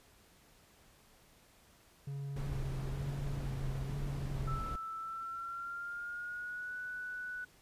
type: tone with vibrato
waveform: triangle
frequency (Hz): 136.9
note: C#3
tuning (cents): -21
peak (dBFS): -36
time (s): 2.07-4.59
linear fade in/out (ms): 5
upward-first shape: square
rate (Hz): 1.1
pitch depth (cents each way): 34
type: noise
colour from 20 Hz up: brown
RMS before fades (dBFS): -40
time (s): 2.36-4.76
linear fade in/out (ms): 5
type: tone with pitch glide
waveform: sine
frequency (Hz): 1321 to 1482.8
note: E6 to F#6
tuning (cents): +3 to +3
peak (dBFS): -39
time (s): 4.47-7.45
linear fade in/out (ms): 10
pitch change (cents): +200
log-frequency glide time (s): 4.97-6.77
effects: pink hiss -64 dBFS RMS until 7.61 s + resampled to 32000 Hz